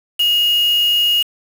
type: tone with quantisation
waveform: sine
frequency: 2867 Hz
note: F7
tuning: 45 cents sharp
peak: -12 dBFS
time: 0.19-1.23 s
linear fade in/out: 10 ms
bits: 4
effects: none